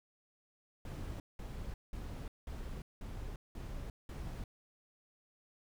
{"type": "noise bursts", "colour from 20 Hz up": "brown", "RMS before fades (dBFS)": -43, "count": 7, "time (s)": [0.85, 4.44], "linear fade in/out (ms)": 2, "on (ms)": 350, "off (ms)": 190, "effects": []}